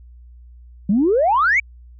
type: exponential sweep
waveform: sine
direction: up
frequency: 185 to 2349 Hz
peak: -12 dBFS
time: 0.89-1.6 s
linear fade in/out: 5 ms
effects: tanh soft clip ceiling -8 dBFS + added 60 Hz sine -40 dBFS peak until 1.99 s